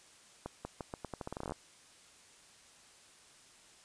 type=accelerating click train; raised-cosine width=1 ms; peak=-25 dBFS; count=17; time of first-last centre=0.46-1.521 s; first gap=190 ms; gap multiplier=0.83; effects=white hiss -60 dBFS RMS until 3.84 s + resampled to 22050 Hz